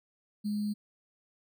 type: tone with sample-and-hold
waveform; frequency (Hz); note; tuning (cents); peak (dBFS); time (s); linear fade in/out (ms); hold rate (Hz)
sine; 208.3; G#3; +5; -29; 0.44-0.74; 20; 4410
effects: none